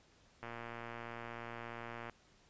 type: click train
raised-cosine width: 0.5 ms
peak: -30 dBFS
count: 196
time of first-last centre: 0.43-2.097 s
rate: 117 Hz
effects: pink hiss -67 dBFS RMS until 2.49 s + resampled to 16000 Hz